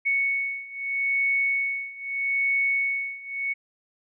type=beating tone pair; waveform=sine; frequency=2217 / 2217.79 Hz; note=C#7 / C#7; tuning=0 / 0 cents; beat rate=0.79 Hz; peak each=-27 / -25 dBFS; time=0.05-3.54 s; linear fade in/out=20 ms; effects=none